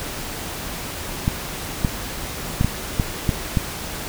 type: clicks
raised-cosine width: 5 ms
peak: -5 dBFS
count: 7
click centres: 1.279 / 1.848 / 2.611 / 2.646 / 2.998 / 3.292 / 3.572 s
effects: pink hiss -30 dBFS RMS until 4.08 s